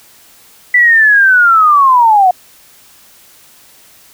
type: linear sweep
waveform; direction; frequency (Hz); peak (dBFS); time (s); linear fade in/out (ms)
sine; down; 1988 to 711; -4; 0.74-2.31; 5
effects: white hiss -43 dBFS RMS until 4.13 s